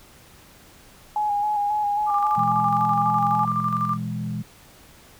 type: tone with vibrato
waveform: sine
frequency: 830.6 Hz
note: G#5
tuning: in tune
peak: -20 dBFS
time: 1.16-3.45 s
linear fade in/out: 2 ms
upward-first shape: square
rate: 3.7 Hz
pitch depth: 25 cents each way
type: tone with tremolo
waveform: sine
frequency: 1187 Hz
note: D6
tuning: 18 cents sharp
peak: -20 dBFS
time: 2.06-3.98 s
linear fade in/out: 50 ms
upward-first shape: square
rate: 12 Hz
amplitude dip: 50%
type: chord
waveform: sine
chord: E major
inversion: second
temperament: equal with one note detuned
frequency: 121.14 / 164.81 / 207.7 Hz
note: B2 / E3 / G#3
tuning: -33 / 0 / 0 cents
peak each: -30 dBFS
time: 2.36-4.43 s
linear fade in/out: 20 ms
effects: pink hiss -50 dBFS RMS until 5.19 s